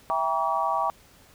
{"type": "chord", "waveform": "sine", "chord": "E diminished seventh", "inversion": "none", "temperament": "just", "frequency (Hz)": [659.3, 791.1, 949.3, 1139.2], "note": ["E5", "G5", "Bb5", "Db6"], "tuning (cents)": [0, 16, 31, 47], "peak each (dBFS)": [-30, -28, -28, -27], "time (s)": [0.1, 0.9], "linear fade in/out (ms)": 0, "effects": ["pink hiss -55 dBFS RMS until 1.34 s"]}